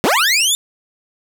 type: linear sweep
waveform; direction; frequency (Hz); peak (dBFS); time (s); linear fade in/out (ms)
20% pulse; up; 157.3 to 3650; -7; 0.04-0.55; 0
effects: none